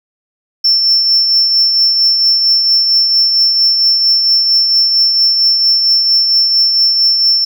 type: tone with tremolo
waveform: sine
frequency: 5380 Hz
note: E8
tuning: 34 cents sharp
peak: -4 dBFS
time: 0.64-7.45 s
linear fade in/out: 10 ms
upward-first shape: triangle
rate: 4.4 Hz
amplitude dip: 50%
effects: tanh soft clip ceiling -4 dBFS + 7-bit